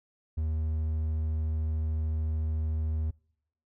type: tone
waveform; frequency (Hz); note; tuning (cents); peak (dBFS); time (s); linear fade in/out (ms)
triangle; 78.4; D#2; +14; -25; 0.37-3.11; 10
effects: noise-tail reverb RT60 0.7 s tail -26 dB re dry